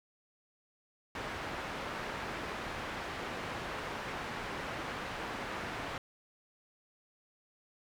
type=low-pass noise; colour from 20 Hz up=white; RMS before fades=-40 dBFS; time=1.15-5.98 s; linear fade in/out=2 ms; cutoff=1700 Hz; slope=12 dB/octave; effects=none